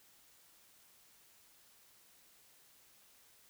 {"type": "silence", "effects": ["white hiss -65 dBFS RMS until 3.49 s"]}